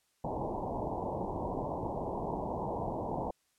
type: low-pass noise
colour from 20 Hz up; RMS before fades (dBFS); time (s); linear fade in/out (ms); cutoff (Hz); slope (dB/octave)
white; -36; 0.24-3.31; 5; 980; 96
effects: white hiss -74 dBFS RMS until 3.58 s + low-pass 11000 Hz 12 dB/octave